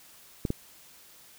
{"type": "clicks", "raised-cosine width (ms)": 3, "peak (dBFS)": -15, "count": 2, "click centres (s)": [0.452, 0.504], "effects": ["white hiss -54 dBFS RMS until 1.38 s"]}